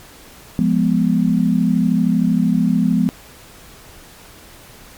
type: chord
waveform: sine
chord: F diminished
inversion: none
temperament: equal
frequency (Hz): 174.61 / 207.7 / 246.9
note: F3 / Ab3 / Cb4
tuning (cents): 0 / 0 / 0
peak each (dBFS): -17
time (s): 0.59-3.09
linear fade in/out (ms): 0
effects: pink hiss -42 dBFS RMS until 4.97 s + MP3 96 kbps